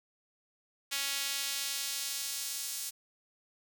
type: tone with high-pass filter sweep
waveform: sawtooth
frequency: 277.6 Hz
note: C#4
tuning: 3 cents sharp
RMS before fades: -36 dBFS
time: 0.91-2.91 s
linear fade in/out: 20 ms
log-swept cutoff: 2800 to 6700 Hz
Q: 0.83
effects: none